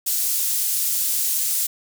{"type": "high-pass noise", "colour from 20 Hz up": "pink", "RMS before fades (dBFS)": -22, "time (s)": [0.06, 1.67], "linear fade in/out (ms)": 10, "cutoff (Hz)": 8400, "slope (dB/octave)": 12, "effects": []}